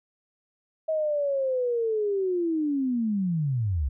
sine linear sweep, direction down, 640 to 61.6 Hz, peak -23 dBFS, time 0.88-3.89 s, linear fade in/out 10 ms, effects none

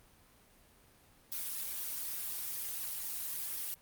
blue noise with flanger, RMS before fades -39 dBFS, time 1.32-3.74 s, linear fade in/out 0 ms, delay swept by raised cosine 1.3 to 4.7 ms, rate 4 Hz, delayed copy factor -0.8, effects pink hiss -63 dBFS RMS until 3.81 s + Opus 32 kbps

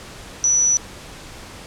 sine tone, 5920 Hz, F#8, in tune, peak -13 dBFS, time 0.44-0.77 s, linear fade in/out 0 ms, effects pink hiss -38 dBFS RMS until 1.66 s + low-pass 9000 Hz 12 dB/octave

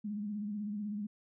sine tone with vibrato, 207.7 Hz, G#3, in tune, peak -35 dBFS, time 0.04-1.07 s, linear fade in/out 10 ms, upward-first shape sine, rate 16 Hz, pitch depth 57 cents each way, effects none

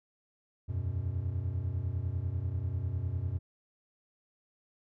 triangle chord, E suspended second, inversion none, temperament equal, 82.41 / 92.5 / 123.47 Hz, E2 / F#2 / B2, 0 / 0 / 0 cents, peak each -36 / -31 / -35 dBFS, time 0.68-3.39 s, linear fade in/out 20 ms, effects none

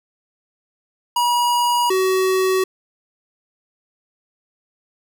square tone pair in turn, 963 / 376.5 Hz, B5 / F#4, -44 / +30 cents, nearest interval octave + major third, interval 1626 cents, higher first, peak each -16 dBFS, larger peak neither, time 1.16-1.9 / 1.9-2.64 s, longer neither, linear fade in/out 5 ms, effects none

